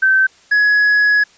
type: tone pair in turn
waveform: sine / triangle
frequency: 1545 / 1680.4 Hz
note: G6 / G#6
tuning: -26 / +20 cents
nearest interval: minor second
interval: 146 cents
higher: second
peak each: -9 / -8 dBFS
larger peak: second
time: 0.02-0.27 / 0.51-1.24 s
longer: second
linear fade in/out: 10 ms
effects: white hiss -49 dBFS RMS until 1.37 s + resampled to 16000 Hz